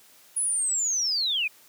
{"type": "linear sweep", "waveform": "sine", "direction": "down", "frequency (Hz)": [10460, 2356], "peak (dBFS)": -23, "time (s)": [0.36, 1.48], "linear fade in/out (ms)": 10, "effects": ["white hiss -55 dBFS RMS until 1.68 s", "high-pass 150 Hz 12 dB/octave"]}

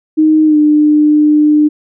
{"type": "tone with pitch glide", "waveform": "sine", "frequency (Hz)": [311.1, 300.5], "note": ["D#4", "D4"], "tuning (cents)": [0, 40], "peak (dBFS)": -5, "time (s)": [0.17, 1.69], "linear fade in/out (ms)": 20, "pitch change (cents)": -60, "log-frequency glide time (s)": [0.45, 0.57], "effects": []}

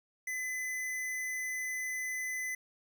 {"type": "tone", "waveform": "square", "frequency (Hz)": 2017, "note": "B6", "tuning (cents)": 36, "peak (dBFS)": -35, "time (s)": [0.27, 2.55], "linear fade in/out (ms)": 5, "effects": []}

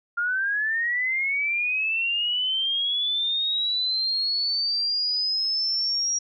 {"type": "linear sweep", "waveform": "sine", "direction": "up", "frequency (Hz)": [1395, 5700], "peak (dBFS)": -22, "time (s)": [0.17, 6.19], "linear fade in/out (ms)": 10, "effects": []}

